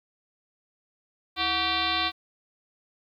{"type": "tone with frequency modulation", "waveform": "sine", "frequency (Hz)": 2349, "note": "D7", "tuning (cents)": 0, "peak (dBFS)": -23, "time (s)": [1.36, 2.12], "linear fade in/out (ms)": 50, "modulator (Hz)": 404, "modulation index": 4.5, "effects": ["10-bit"]}